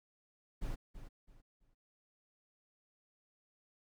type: noise with echo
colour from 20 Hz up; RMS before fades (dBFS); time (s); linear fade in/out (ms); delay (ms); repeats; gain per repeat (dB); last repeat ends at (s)
brown; -38; 0.61-0.76; 20; 330; 3; -11; 1.75
effects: none